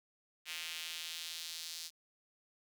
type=tone with high-pass filter sweep; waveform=square; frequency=82.2 Hz; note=E2; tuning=4 cents flat; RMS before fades=-44 dBFS; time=0.45-1.91 s; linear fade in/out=50 ms; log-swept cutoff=2600 to 4600 Hz; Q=1.9; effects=10-bit